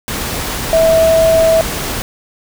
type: tone in noise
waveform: sine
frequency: 651 Hz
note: E5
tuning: 22 cents flat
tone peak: -7 dBFS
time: 0.73-1.61 s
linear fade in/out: 0 ms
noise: pink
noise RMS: -20 dBFS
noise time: 0.08-2.02 s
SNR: +10 dB
effects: none